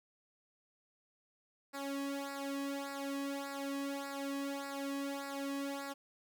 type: tone with flanger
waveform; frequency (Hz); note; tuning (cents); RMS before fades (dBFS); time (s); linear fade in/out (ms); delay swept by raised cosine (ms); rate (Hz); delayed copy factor
sawtooth; 278.1; C#4; +6; -40; 1.73-5.94; 20; 0.31 to 1.41; 1.7; -0.9
effects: none